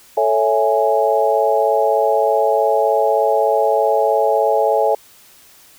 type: chord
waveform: sine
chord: A major seventh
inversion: none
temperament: equal with one note detuned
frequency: 440 / 556 / 659.3 / 830.6 Hz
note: A4 / C#5 / E5 / G#5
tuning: 0 / +5 / 0 / 0 cents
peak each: -18 dBFS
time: 0.17-4.95 s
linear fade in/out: 5 ms
effects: white hiss -47 dBFS RMS until 5.78 s